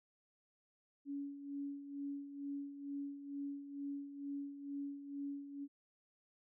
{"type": "tone with tremolo", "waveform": "sine", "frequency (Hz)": 282, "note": "C#4", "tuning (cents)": 30, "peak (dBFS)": -39, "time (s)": [1.05, 5.68], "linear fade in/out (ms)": 50, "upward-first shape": "sine", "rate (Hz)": 2.2, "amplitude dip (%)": 65, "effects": []}